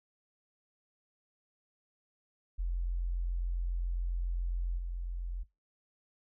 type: tone with level steps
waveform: sine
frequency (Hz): 43.65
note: F1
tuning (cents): 0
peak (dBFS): -30 / -34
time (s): 2.58-5.44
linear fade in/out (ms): 20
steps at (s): 4.77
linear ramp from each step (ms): 20
effects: noise-tail reverb RT60 0.2 s tail -19 dB re dry